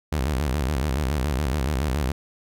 sawtooth tone with vibrato, 69.5 Hz, C#2, 5 cents sharp, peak -18 dBFS, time 0.12-2.12 s, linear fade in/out 5 ms, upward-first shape square, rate 7.1 Hz, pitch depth 160 cents each way, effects none

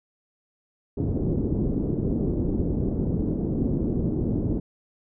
white low-pass noise, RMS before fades -25 dBFS, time 0.97-4.6 s, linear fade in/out 10 ms, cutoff 340 Hz, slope 24 dB/octave, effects none

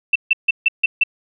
sine tone bursts, 2675 Hz, E7, 25 cents sharp, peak -10 dBFS, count 6, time 0.13-1.036 s, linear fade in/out 5 ms, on 26 ms, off 150 ms, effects none

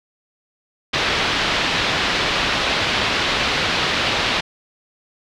white low-pass noise, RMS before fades -20 dBFS, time 0.93-4.41 s, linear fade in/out 10 ms, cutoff 4000 Hz, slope 24 dB/octave, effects none

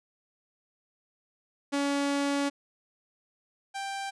sawtooth tone pair in turn, 282.3 / 786.6 Hz, C#4 / G5, +32 / +6 cents, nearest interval octave + tritone, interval 1774 cents, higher second, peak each -22 / -29 dBFS, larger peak first, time 1.72-2.5 / 3.74-4.11 s, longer first, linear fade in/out 20 ms, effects resampled to 22050 Hz

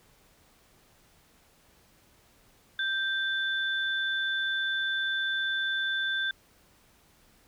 sine tone pair together, 1570 / 3525 Hz, G6 / A7, +2 / +2 cents, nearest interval octave + major second, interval 1400 cents, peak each -28 / -32 dBFS, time 2.79-6.31 s, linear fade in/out 2 ms, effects pink hiss -62 dBFS RMS until 7.47 s

